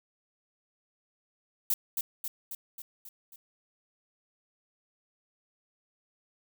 violet noise with echo, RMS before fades -27 dBFS, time 1.7-1.74 s, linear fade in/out 2 ms, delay 270 ms, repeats 6, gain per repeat -4 dB, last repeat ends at 3.36 s, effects none

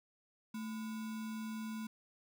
sine tone with sample-and-hold, 220 Hz, A3, in tune, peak -39 dBFS, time 0.54-1.87 s, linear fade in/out 5 ms, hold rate 1225 Hz, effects none

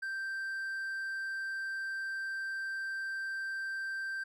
triangle tone, 1568 Hz, G6, in tune, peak -33 dBFS, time 0.02-4.24 s, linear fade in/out 10 ms, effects none

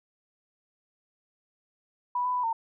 sine tone with pitch steps, 983 / 997 / 991 / 910 Hz, B5 / B5 / B5 / A#5, -8 / +16 / +6 / -42 cents, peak -25 dBFS, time 2.15-2.53 s, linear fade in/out 5 ms, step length 95 ms, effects none

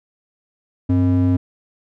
triangle ring-modulated tone, 181.1 Hz, F#3, 37 cents flat, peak -8 dBFS, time 0.89-1.37 s, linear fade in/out 10 ms, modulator 83.6 Hz, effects none

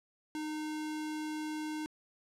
sine tone with sample-and-hold, 308 Hz, D#4, 17 cents flat, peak -35 dBFS, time 0.35-1.86 s, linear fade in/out 0 ms, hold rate 1225 Hz, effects low-pass 10000 Hz 12 dB/octave

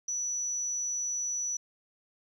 sine tone, 5920 Hz, F#8, in tune, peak -29 dBFS, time 0.08-1.57 s, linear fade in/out 5 ms, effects tanh soft clip ceiling -25 dBFS + 11-bit

